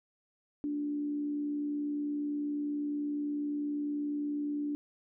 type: tone with frequency modulation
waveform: sine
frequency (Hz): 292.6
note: D4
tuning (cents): -6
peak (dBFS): -31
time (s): 0.64-4.75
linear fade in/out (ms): 0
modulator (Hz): 68.4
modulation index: 0.22
effects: none